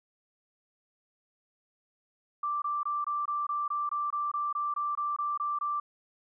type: tone bursts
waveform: sine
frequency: 1174.7 Hz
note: D6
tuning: in tune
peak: -28 dBFS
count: 16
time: 2.43-5.8 s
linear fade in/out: 5 ms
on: 190 ms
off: 22 ms
effects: none